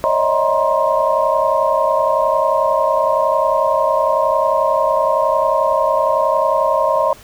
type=tone cluster; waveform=sine; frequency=550 / 611 / 642 / 949 / 1056 Hz; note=C#5 / D#5 / E5 / A#5 / C6; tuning=-14 / -32 / -46 / +31 / +16 cents; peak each=-19 dBFS; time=0.04-7.13 s; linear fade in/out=0 ms; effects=pink hiss -42 dBFS RMS until 7.23 s